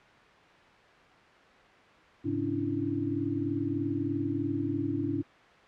sine tone cluster, 106.2 / 138.3 / 269.9 / 290.2 / 333.3 Hz, G#2 / C#3 / C#4 / D4 / E4, +39 / -4 / -46 / -21 / +19 cents, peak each -36 / -40 / -37 / -31 / -34 dBFS, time 2.24-5.23 s, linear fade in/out 20 ms, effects white hiss -55 dBFS RMS until 5.67 s + low-pass 2000 Hz 12 dB/octave

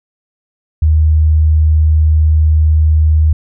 sine tone, 77.78 Hz, D#2, in tune, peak -6 dBFS, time 0.82-3.33 s, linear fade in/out 5 ms, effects none

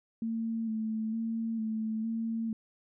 sine tone with vibrato, 223.1 Hz, A3, 24 cents sharp, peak -30 dBFS, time 0.22-2.53 s, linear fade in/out 2 ms, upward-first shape square, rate 1.1 Hz, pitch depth 26 cents each way, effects none

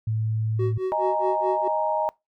sine tone, 110 Hz, A2, in tune, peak -22 dBFS, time 0.07-0.78 s, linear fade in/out 5 ms
triangle tone with tremolo, 375.1 Hz, F#4, 24 cents sharp, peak -20 dBFS, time 0.59-1.68 s, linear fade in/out 5 ms, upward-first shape sine, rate 4.7 Hz, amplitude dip 100%
sine chord, D# suspended fourth, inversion none, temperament equal, 622.3 / 830.6 / 932.3 Hz, D#5 / G#5 / A#5, 0 / 0 / 0 cents, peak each -25 / -28 / -25 dBFS, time 0.92-2.09 s, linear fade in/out 0 ms
effects noise-tail reverb RT60 0.2 s tail -24 dB re dry

